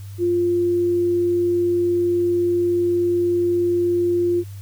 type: tone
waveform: sine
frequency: 349.2 Hz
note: F4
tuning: in tune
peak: -16 dBFS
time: 0.18-4.44 s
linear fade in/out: 50 ms
effects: added 99 Hz sine -32 dBFS peak until 4.61 s + white hiss -50 dBFS RMS until 4.61 s